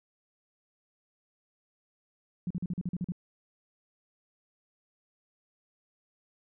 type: tone bursts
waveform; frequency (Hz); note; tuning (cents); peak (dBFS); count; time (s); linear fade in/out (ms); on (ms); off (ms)
sine; 177.9; F3; +32; -29; 9; 2.47-3.121; 2; 35; 42
effects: none